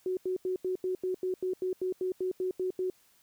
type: tone bursts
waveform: sine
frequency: 370 Hz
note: F#4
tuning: in tune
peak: -28 dBFS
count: 15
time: 0.06-2.9 s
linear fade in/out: 2 ms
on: 110 ms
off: 85 ms
effects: white hiss -65 dBFS RMS until 3.22 s